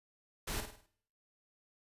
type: noise with echo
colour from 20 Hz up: pink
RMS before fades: -38 dBFS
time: 0.47-0.61 s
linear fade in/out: 10 ms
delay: 51 ms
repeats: 5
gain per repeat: -7 dB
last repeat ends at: 0.865 s
effects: noise-tail reverb RT60 0.6 s tail -18 dB re dry + resampled to 32000 Hz